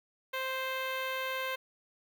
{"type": "tone with notch filter", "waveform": "10% pulse", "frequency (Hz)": 523.3, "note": "C5", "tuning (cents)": 0, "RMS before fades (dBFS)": -35, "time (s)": [0.33, 1.56], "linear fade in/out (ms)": 10, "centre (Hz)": 7800, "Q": 1, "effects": []}